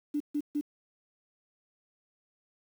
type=tone bursts; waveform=sine; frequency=293.7 Hz; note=D4; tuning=in tune; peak=-27 dBFS; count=3; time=0.14-0.612 s; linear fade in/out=10 ms; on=64 ms; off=140 ms; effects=9-bit